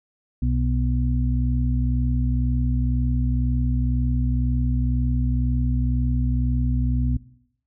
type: harmonic tone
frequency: 62 Hz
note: B1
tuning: 7 cents sharp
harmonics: 1 / 2 / 4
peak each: -21 / -24 / -27 dBFS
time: 0.42-7.17 s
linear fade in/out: 5 ms
effects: noise-tail reverb RT60 0.7 s tail -18 dB re dry